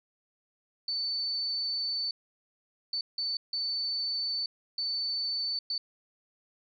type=tone bursts at uneven times; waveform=sine; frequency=4513 Hz; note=C#8; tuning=30 cents sharp; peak=-29 dBFS; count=6; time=0.88-2.11 / 2.93-3.01 / 3.18-3.37 / 3.53-4.46 / 4.78-5.59 / 5.7-5.78 s; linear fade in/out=2 ms; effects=none